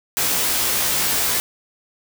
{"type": "noise with comb filter", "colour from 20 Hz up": "white", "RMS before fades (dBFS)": -20, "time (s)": [0.17, 1.4], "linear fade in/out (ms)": 0, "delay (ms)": 16, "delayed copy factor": 0.95, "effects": []}